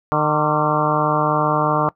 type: harmonic tone with a mistuned harmonic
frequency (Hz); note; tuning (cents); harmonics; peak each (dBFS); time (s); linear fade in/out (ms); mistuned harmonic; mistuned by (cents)
151.9; D#3; -41; 1 / 2 / 3 / 4 / 5 / 6 / 7 / 8 / 9; -23 / -25 / -25 / -23 / -25 / -23 / -24 / -22 / -27; 0.12-1.89; 0; 8; -68
effects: noise-tail reverb RT60 0.1 s tail -20 dB re dry